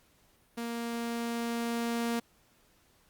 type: tone with level ramp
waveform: sawtooth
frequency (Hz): 233.8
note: A#3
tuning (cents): +5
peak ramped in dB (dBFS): -30 to -25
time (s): 0.57-2.2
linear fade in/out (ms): 10
effects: pink hiss -66 dBFS RMS until 3.09 s + Opus 48 kbps